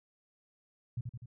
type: tone with echo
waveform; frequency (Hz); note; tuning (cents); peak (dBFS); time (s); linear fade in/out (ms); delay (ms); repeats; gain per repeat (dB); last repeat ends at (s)
sine; 120; B2; -49; -32; 0.97-1.01; 5; 83; 3; -4; 1.259
effects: none